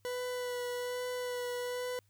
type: tone with vibrato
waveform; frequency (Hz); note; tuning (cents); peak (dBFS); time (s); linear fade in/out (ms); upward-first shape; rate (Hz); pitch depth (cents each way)
40% pulse; 493.9; B4; 0; -34; 0.05-1.99; 0; sine; 1.2; 15
effects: added 101 Hz sine -67 dBFS peak until 2.09 s + white hiss -75 dBFS RMS until 2.09 s